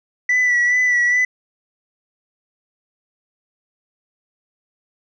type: tone with vibrato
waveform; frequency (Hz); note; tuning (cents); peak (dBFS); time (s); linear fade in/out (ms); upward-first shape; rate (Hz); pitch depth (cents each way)
sine; 1967; B6; -7; -11; 0.29-1.25; 5; sine; 2.4; 32
effects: tanh soft clip ceiling -12 dBFS